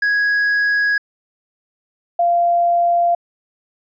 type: tone pair in turn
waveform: triangle / sine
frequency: 1661.2 / 691.8 Hz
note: G#6 / F5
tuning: 0 / -17 cents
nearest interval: octave + minor third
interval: 1517 cents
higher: first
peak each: -12 dBFS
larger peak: neither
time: 0.02-0.98 / 2.19-3.15 s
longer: neither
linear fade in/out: 5 ms
effects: resampled to 16000 Hz